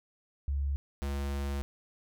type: tone pair in turn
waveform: sine / square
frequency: 70 / 70 Hz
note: C#2 / C#2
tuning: +18 / +18 cents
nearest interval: unison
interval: 0 cents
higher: neither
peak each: -28 / -32 dBFS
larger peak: first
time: 0.48-0.76 / 1.02-1.62 s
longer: second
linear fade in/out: 0 ms
effects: none